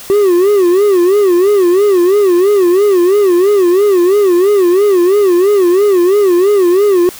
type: tone with vibrato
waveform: triangle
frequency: 380 Hz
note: F#4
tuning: 46 cents sharp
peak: -4 dBFS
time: 0.1-7.09 s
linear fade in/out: 0 ms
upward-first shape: sine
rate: 3 Hz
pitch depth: 160 cents each way
effects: white hiss -31 dBFS RMS until 7.19 s